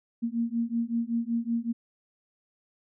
sine beating tone pair, 230.1 / 235.4 Hz, A#3 / A#3, -22 / +17 cents, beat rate 5.3 Hz, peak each -29 dBFS, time 0.22-1.73 s, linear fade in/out 20 ms, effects none

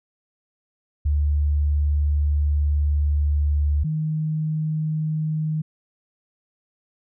sine tone pair in turn, 73.42 / 155.57 Hz, D2 / D#3, 0 / 0 cents, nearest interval octave + minor second, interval 1300 cents, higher second, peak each -17 / -21 dBFS, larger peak first, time 1.05-3.84 / 3.84-5.62 s, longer first, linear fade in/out 10 ms, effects none

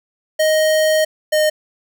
square tone pair in turn, 624 / 614.3 Hz, D#5 / D#5, +5 / -22 cents, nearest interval unison, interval 27 cents, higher first, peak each -13 dBFS, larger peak neither, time 0.39-1.05 / 1.32-1.5 s, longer first, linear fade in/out 10 ms, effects none

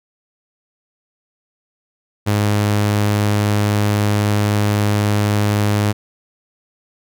sawtooth tone, 103.8 Hz, G#2, in tune, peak -10 dBFS, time 2.26-5.93 s, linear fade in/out 20 ms, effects none

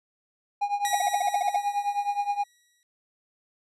triangle tone with tremolo, 815 Hz, G#5, 33 cents flat, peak -19 dBFS, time 0.61-2.44 s, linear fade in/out 10 ms, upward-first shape triangle, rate 9.6 Hz, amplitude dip 90%
10% pulse tone with exponential decay, 1922 Hz, B6, 48 cents flat, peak -18 dBFS, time 0.85-2.83 s, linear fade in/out 0 ms, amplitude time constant 430 ms
triangle tone bursts, 731 Hz, F#5, 21 cents flat, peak -19 dBFS, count 10, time 0.93-1.563 s, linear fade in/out 5 ms, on 21 ms, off 47 ms
effects low-pass 11000 Hz 12 dB/octave

